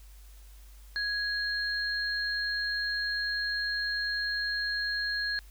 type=tone pair together; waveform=sine; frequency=1661.2 / 4230 Hz; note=G#6 / C8; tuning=0 / +18 cents; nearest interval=octave + major third; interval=1618 cents; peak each=-30 / -33 dBFS; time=0.96-5.39 s; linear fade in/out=0 ms; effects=added 50 Hz sine -48 dBFS peak until 5.5 s + white hiss -60 dBFS RMS until 5.5 s